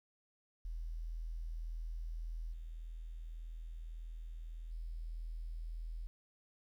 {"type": "tone with level steps", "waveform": "sine", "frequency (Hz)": 40.86, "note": "E1", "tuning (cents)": -14, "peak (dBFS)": [-39, -43, -40], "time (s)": [0.65, 6.07], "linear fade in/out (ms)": 0, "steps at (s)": [2.52, 4.7], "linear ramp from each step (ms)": 20, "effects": ["12-bit"]}